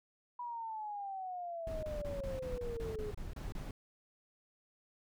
sine exponential sweep, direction down, 980 to 415.3 Hz, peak -39 dBFS, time 0.39-3.11 s, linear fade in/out 5 ms
brown noise bursts, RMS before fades -42 dBFS, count 11, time 1.67-3.71 s, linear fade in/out 2 ms, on 160 ms, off 28 ms
effects none

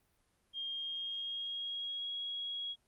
sine tone with pitch glide, 3220 to 3312 Hz, G7 to G#7, +46 to -5 cents, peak -37 dBFS, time 0.53-2.76 s, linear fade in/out 50 ms, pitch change +49 cents, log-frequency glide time 0.71-2.11 s, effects pink hiss -75 dBFS RMS until 2.87 s + Opus 32 kbps

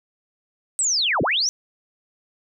sine linear two-way sweep, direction down then up, 8300 to 87.31 to 6090 Hz, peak -18 dBFS, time 0.79-1.49 s, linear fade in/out 0 ms, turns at 1.22 s, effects none

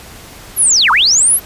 sine linear two-way sweep, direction down then up, 11930 to 880 to 11930 Hz, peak -7 dBFS, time 0.56-1.4 s, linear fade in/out 50 ms, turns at 0.91 s, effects pink hiss -35 dBFS RMS until 1.45 s + resampled to 32000 Hz

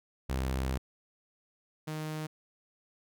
sawtooth tone pair in turn, 65.41 / 155.08 Hz, C2 / D#3, 0 / -5 cents, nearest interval octave + minor third, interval 1495 cents, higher second, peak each -26 / -31 dBFS, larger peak first, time 0.29-0.78 / 1.87-2.27 s, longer first, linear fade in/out 10 ms, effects none

